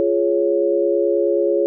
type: chord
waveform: sine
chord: Db major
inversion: first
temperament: just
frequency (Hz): 346.5 / 415.8 / 554.4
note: F4 / Ab4 / Db5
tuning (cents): -14 / +2 / 0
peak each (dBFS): -19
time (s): 0-1.66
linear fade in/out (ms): 0
effects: none